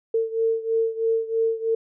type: beating tone pair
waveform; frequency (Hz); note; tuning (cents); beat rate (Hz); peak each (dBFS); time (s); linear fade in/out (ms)
sine; 450.6 / 453.7; A4 / A#4; +41 / -47; 3.1; -22 / -25; 0.14-1.75; 5
effects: none